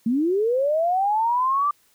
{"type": "linear sweep", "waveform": "sine", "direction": "up", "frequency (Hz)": [216.8, 1186], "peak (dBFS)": -18, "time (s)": [0.06, 1.71], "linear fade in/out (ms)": 5, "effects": ["white hiss -61 dBFS RMS until 1.94 s"]}